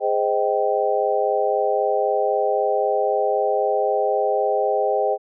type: chord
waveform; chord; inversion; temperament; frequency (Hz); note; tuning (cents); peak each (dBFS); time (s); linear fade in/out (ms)
sine; Ab major seventh; none; just; 415.3 / 519.1 / 623 / 778.7; Ab4 / C5 / Eb5 / G5; 0 / -14 / +2 / -12; -23; 0-5.18; 50
effects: none